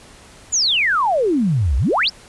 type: exponential two-way sweep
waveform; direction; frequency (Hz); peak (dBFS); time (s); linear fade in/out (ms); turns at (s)
sine; down then up; 7320 to 58.27 to 5730; -14; 0.52-2.1; 20; 1.77
effects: pink hiss -44 dBFS RMS until 2.28 s + resampled to 24000 Hz